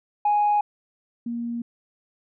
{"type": "tone pair in turn", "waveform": "sine", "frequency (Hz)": [830.6, 235.5], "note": ["G#5", "A#3"], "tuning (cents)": [0, 18], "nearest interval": "octave + minor seventh", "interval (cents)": 2182, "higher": "first", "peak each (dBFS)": [-16, -26], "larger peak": "first", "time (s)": [[0.25, 0.61], [1.26, 1.62]], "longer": "neither", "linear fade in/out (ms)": 5, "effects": ["tanh soft clip ceiling -14 dBFS"]}